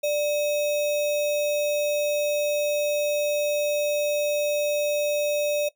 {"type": "tone with sample-and-hold", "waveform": "sine", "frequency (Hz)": 590, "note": "D5", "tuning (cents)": 8, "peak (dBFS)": -21, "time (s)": [0.03, 5.69], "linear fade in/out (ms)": 10, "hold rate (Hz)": 3150, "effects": ["noise-tail reverb RT60 0.1 s tail -18 dB re dry"]}